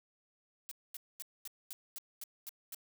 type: noise bursts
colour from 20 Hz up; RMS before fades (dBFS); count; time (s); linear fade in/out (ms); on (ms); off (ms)
blue; -44; 9; 0.69-2.746; 0; 24; 230
effects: none